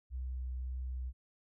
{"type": "tone with vibrato", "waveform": "sine", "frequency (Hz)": 63.4, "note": "B1", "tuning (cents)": 46, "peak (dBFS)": -36, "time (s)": [0.1, 1.13], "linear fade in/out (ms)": 50, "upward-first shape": "triangle", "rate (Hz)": 1.8, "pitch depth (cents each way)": 11, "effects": []}